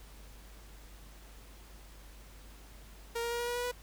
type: tone with pitch steps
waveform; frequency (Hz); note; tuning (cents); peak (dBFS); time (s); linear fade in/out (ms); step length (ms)
sawtooth; 466.2 / 470.3 / 474.3 / 478.5 / 482.6 / 486.8 / 491.1; A#4 / A#4 / A#4 / A#4 / B4 / B4 / B4; 0 / +15 / +30 / +45 / -40 / -25 / -10; -29; 3.15-3.717; 10; 81
effects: added 50 Hz sine -51 dBFS peak until 3.82 s + pink hiss -57 dBFS RMS until 3.82 s